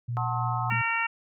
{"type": "tone with tremolo", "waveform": "sine", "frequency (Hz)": 119.6, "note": "A#2", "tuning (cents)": 45, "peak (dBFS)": -27, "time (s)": [0.08, 0.82], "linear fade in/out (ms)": 10, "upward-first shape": "triangle", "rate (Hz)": 3.3, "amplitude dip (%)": 30}
{"type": "chord", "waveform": "sine", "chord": "F# diminished seventh", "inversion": "none", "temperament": "just", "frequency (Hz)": [740, 888, 1065.6, 1278.7], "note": ["F#5", "A5", "C6", "Eb6"], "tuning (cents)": [0, 16, 31, 47], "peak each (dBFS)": -33, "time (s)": [0.17, 0.7], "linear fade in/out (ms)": 0}
{"type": "harmonic tone", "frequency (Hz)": 458.1, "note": "A#4", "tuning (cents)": -30, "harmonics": [2, 3, 4, 5, 6], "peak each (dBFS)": [-31, -31, -31, -31, -31], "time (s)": [0.7, 1.07], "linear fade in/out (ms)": 10}
{"type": "tone with exponential decay", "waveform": "sine", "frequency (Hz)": 207.7, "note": "G#3", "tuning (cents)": 0, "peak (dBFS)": -30, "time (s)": [0.72, 0.83], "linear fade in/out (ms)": 2, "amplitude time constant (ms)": 23}
{"effects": []}